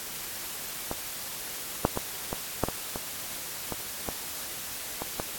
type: clicks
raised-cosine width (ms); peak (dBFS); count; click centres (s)
1; -17 / -6 / -13 / -15 / -8 / -16 / -19 / -17 / -15 / -17 / -15; 11; 0.914 / 1.851 / 1.974 / 2.329 / 2.637 / 2.686 / 2.959 / 3.723 / 4.088 / 5.02 / 5.199
effects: white hiss -37 dBFS RMS until 5.38 s + AAC 64 kbps